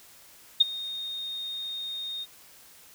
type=tone with ADSR envelope; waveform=sine; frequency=3695 Hz; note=A#7; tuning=16 cents flat; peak=-12 dBFS; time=0.6-2.26 s; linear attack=11 ms; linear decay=20 ms; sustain=-20 dB; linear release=36 ms; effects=white hiss -53 dBFS RMS until 2.94 s